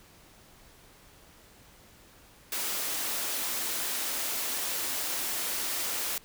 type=high-pass noise; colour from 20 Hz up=white; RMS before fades=-32 dBFS; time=2.52-6.18 s; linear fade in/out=2 ms; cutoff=230 Hz; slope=24 dB/octave; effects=pink hiss -56 dBFS RMS until 6.24 s